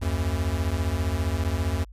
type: beating tone pair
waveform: square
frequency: 75.7 / 90.7 Hz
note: D#2 / F#2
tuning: -47 / -34 cents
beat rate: 15 Hz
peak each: -27 dBFS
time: 0.01-1.85 s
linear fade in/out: 20 ms
effects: added 50 Hz sine -42 dBFS peak until 1.92 s + resampled to 32000 Hz